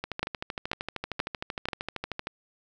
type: two click trains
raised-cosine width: 0.3 ms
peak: -11 / -16 dBFS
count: 4 / 30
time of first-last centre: 0.23-1.686 / 0.04-2.271 s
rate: 2.06 / 13 Hz
effects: none